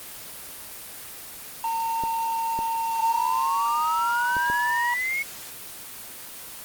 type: tone with pitch glide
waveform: triangle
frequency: 911 to 964.1 Hz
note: A#5 to B5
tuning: -40 to -42 cents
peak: -22 dBFS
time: 1.64-4.94 s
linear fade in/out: 2 ms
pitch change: +98 cents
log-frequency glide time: 3.36-4.38 s
type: clicks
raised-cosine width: 2 ms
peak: -21 dBFS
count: 4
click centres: 2.037 / 2.59 / 4.367 / 4.5 s
type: exponential sweep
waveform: sine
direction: up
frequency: 880 to 2208 Hz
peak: -24 dBFS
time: 2.99-5.23 s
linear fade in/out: 10 ms
effects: white hiss -39 dBFS RMS until 6.64 s + Opus 24 kbps